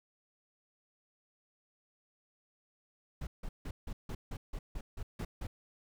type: noise bursts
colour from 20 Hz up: brown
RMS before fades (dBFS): -39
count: 11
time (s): 3.21-5.47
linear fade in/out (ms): 5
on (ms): 60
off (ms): 160
effects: none